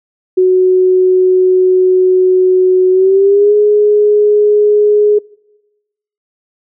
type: tone with pitch glide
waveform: sine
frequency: 370 to 417.7 Hz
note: F#4 to G#4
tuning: 0 to +10 cents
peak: -5 dBFS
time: 0.37-5.19 s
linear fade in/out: 10 ms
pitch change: +210 cents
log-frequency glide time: 2.91-3.54 s
effects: noise-tail reverb RT60 1.0 s tail -24 dB re dry